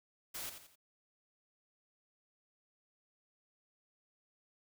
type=noise with echo; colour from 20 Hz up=white; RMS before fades=-43 dBFS; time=0.34-0.5 s; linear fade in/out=10 ms; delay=86 ms; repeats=3; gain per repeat=-8 dB; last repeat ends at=0.758 s; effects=none